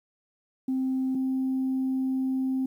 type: tone pair in turn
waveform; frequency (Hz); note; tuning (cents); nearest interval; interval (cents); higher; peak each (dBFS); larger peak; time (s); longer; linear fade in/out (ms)
sine; 261.6 / 262.5; C4 / C4; 0 / +6; unison; 6; second; -23; neither; 0.68-1.15 / 1.15-2.66; second; 5
effects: tanh soft clip ceiling -21 dBFS + 10-bit